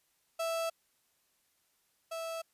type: tone pair in turn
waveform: 35% pulse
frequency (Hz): 659.3 / 656.5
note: E5 / E5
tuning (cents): 0 / -7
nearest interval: unison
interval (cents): 7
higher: first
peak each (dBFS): -30 / -35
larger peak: first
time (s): 0.39-0.7 / 2.11-2.42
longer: neither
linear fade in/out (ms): 10
effects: white hiss -74 dBFS RMS until 2.53 s + resampled to 32000 Hz